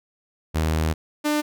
sawtooth tone pair in turn, 79.2 / 299 Hz, D#2 / D4, +31 / +31 cents, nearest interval octave + major seventh, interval 2300 cents, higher second, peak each -16 dBFS, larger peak neither, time 0.54-0.94 / 1.24-1.42 s, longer first, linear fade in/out 20 ms, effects none

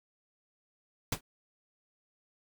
pink noise with exponential decay, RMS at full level -25 dBFS, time 1.12-1.21 s, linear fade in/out 5 ms, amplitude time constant 18 ms, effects none

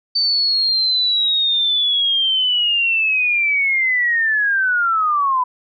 sine linear sweep, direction down, 4575 to 987.8 Hz, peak -14 dBFS, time 0.15-5.44 s, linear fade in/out 10 ms, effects none

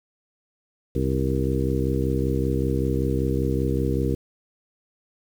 harmonic tone with a mistuned harmonic, 65.2 Hz, C2, 5 cents flat, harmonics 1 / 2 / 3 / 4 / 5 / 6 / 7, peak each -26 / -26 / -31 / -29 / -29 / -30 / -30 dBFS, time 0.95-4.15 s, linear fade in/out 5 ms, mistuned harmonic 7, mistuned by +45 cents, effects 8-bit

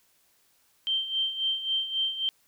sine tone with tremolo, 3136 Hz, G7, in tune, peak -23 dBFS, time 0.87-2.29 s, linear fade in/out 0 ms, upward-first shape sine, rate 3.7 Hz, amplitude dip 70%, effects white hiss -66 dBFS RMS until 2.47 s

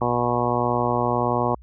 harmonic tone, 121.3 Hz, B2, 31 cents flat, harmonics 1 / 2 / 3 / 4 / 5 / 6 / 7 / 8 / 9, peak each -28 / -28 / -28 / -28 / -28 / -28 / -28 / -28 / -28 dBFS, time 0.01-1.55 s, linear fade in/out 5 ms, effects added 60 Hz sine -43 dBFS peak until 1.62 s

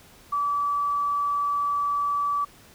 sine tone, 1152 Hz, D6, 34 cents flat, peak -22 dBFS, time 0.32-2.45 s, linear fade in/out 10 ms, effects pink hiss -52 dBFS RMS until 2.74 s

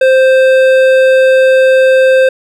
sine tone with hard clipping, 523.3 Hz, C5, in tune, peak -6 dBFS, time 0.01-2.29 s, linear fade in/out 5 ms, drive 11 dB, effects none

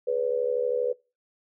sine tone with amplitude modulation, 493.9 Hz, B4, in tune, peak -19 dBFS, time 0.07-0.93 s, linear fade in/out 10 ms, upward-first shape sine, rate 72.6 Hz, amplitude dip 85%, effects noise-tail reverb RT60 0.3 s tail -24 dB re dry

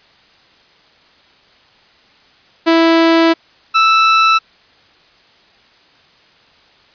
sawtooth tone pair in turn, 329.6 / 1318.4 Hz, E4 / E6, 0 / 0 cents, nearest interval 2 octaves, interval 2400 cents, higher second, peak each -4 dBFS, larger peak neither, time 2.66-3.34 / 3.74-4.39 s, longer first, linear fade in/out 20 ms, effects white hiss -49 dBFS RMS until 6.94 s + resampled to 11025 Hz

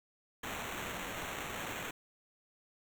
white noise with sample-and-hold, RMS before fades -41 dBFS, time 0.43-1.91 s, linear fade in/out 5 ms, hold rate 4900 Hz, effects none

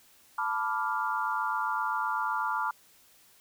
sine chord, B half-diminished seventh, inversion third, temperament equal, 880 / 987.8 / 1174.7 / 1396.9 Hz, A5 / B5 / D6 / F6, 0 / 0 / 0 / 0 cents, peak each -33 dBFS, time 0.38-2.71 s, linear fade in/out 5 ms, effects white hiss -60 dBFS RMS until 3.4 s

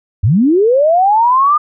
sine linear sweep, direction up, 81.3 to 1226 Hz, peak -7 dBFS, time 0.23-1.58 s, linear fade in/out 10 ms, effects none

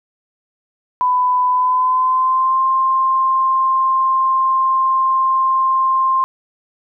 sine tone with pitch glide, 999 to 1054.1 Hz, B5 to C6, +20 to +13 cents, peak -12 dBFS, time 1.01-6.24 s, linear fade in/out 0 ms, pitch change +93 cents, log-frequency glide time 1.49-2.61 s, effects none

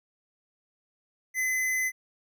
square tone, 2030 Hz, B6, 47 cents sharp, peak -26 dBFS, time 1.34-1.92 s, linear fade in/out 50 ms, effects none

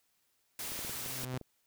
white noise, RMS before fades -40 dBFS, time 0.59-1.25 s, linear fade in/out 2 ms
sawtooth tone with exponential growth, 128 Hz, C3, 38 cents flat, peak -30 dBFS, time 0.69-1.38 s, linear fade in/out 5 ms, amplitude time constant 150 ms
clicks, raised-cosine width 2 ms, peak -33 dBFS, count 8, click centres 0.719 / 0.791 / 0.848 / 0.895 / 1.061 / 1.236 / 1.342 / 1.413 s
effects white hiss -75 dBFS RMS until 1.66 s

